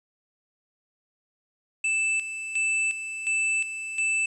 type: tone with tremolo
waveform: square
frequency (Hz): 2640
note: E7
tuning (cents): +2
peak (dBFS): -23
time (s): 1.84-4.26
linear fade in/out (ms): 5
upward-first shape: square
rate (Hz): 1.4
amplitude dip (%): 65
effects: resampled to 24000 Hz + 9-bit